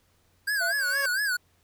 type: tone with vibrato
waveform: square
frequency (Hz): 1573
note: G6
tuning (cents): +6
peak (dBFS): -25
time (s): 0.47-1.37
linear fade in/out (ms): 10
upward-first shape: sine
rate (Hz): 4.3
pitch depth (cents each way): 140
type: tone with exponential growth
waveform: 15% pulse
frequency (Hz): 554.4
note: C#5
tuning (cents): 0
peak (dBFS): -22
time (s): 0.5-1.06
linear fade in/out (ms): 5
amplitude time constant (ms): 120
type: tone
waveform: triangle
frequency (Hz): 680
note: F5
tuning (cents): -46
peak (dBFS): -29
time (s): 0.6-0.73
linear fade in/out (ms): 20
effects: added 89 Hz sine -67 dBFS peak until 1.63 s + pink hiss -67 dBFS RMS until 1.63 s